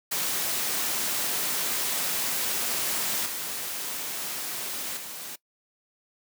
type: noise with level steps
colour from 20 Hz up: white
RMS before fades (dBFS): -28 / -33 / -38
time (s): 0.11-5.36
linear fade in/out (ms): 10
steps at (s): 3.26 / 4.97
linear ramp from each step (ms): 2
effects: noise-tail reverb RT60 0.1 s tail -21 dB re dry + high-pass 150 Hz 12 dB/octave